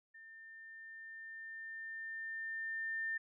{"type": "tone with level ramp", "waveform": "sine", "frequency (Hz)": 1800, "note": "A6", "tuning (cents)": 39, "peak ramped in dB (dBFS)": [-53, -35], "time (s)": [0.14, 3.18], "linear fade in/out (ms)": 10, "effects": []}